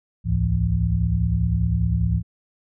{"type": "tone cluster", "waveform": "sine", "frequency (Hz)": [63.3, 73.3, 108.3, 168.6], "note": ["B1", "D2", "A2", "E3"], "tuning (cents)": [43, -3, -27, 39], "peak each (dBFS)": [-26, -23, -22, -24], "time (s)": [0.24, 2.23], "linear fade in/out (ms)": 50, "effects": []}